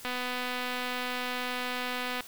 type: click train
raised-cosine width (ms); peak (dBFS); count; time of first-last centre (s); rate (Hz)
0.3; -18; 538; 0.05-2.207; 249
effects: white hiss -48 dBFS RMS until 2.27 s